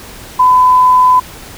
sine tone, 1007 Hz, B5, 33 cents sharp, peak -4 dBFS, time 0.39-1.2 s, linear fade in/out 10 ms, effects pink hiss -32 dBFS RMS until 1.57 s

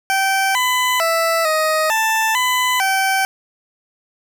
20% pulse tone with pitch steps, 775 / 1004 / 660 / 626 / 884 / 1004 / 771 Hz, G5 / B5 / E5 / D#5 / A5 / B5 / G5, -20 / +28 / +2 / +10 / +8 / +28 / -29 cents, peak -10 dBFS, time 0.1-3.25 s, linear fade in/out 0 ms, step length 450 ms, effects none

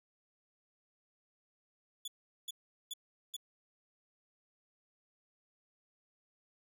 sawtooth tone bursts, 3440 Hz, A7, 40 cents flat, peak -36 dBFS, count 4, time 2.05-3.366 s, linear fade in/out 5 ms, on 29 ms, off 400 ms, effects none

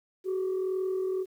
sine tone pair together, 375.2 / 417 Hz, F#4 / G#4, +24 / +7 cents, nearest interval major second, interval 183 cents, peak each -26 / -36 dBFS, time 0.24-1.26 s, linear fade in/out 50 ms, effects tanh soft clip ceiling -24 dBFS + 10-bit

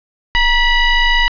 30% pulse ring-modulated tone, 969 Hz, B5, 33 cents flat, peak -4 dBFS, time 0.35-1.28 s, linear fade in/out 0 ms, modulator 992 Hz, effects resampled to 11025 Hz + 7-bit

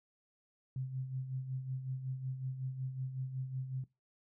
sine tone with tremolo, 130.81 Hz, C3, in tune, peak -34 dBFS, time 0.76-3.84 s, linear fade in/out 2 ms, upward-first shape sine, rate 5.4 Hz, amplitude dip 60%, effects noise-tail reverb RT60 0.2 s tail -18 dB re dry

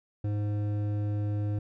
triangle tone with hard clipping, 103.83 Hz, G#2, in tune, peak -29 dBFS, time 0.24-1.59 s, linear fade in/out 5 ms, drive 14 dB, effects none

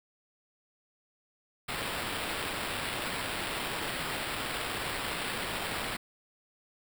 white noise with sample-and-hold, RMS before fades -35 dBFS, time 1.68-5.97 s, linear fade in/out 10 ms, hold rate 6300 Hz, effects none

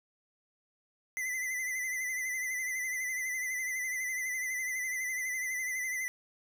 square tone with vibrato, 2024 Hz, B6, 42 cents sharp, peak -33 dBFS, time 1.17-6.08 s, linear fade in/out 0 ms, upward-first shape sine, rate 12 Hz, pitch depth 51 cents each way, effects none

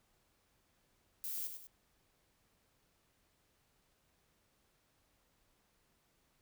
violet noise with echo, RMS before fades -41 dBFS, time 1.24-1.47 s, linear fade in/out 0 ms, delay 100 ms, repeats 2, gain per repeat -7 dB, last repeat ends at 1.67 s, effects pink hiss -75 dBFS RMS until 6.41 s

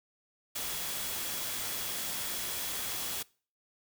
sine tone in noise, 3347 Hz, G#7, 13 cents sharp, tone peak -47 dBFS, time 0.55-3.23 s, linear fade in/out 10 ms, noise white, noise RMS -36 dBFS, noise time 0.55-3.23 s, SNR -14 dB, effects noise-tail reverb RT60 0.4 s tail -23 dB re dry

